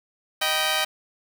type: chord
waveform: 10% pulse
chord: Eb augmented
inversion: none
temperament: just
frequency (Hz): 622.3 / 777.8 / 972.3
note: Eb5 / G5 / B5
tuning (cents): 0 / -14 / -27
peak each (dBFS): -17 / -17 / -22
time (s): 0.41-0.85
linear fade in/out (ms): 10
effects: 7-bit